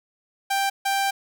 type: tone bursts at uneven times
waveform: sawtooth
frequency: 787 Hz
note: G5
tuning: 7 cents sharp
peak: -17 dBFS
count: 2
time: 0.5-0.7 / 0.85-1.11 s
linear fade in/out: 10 ms
effects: none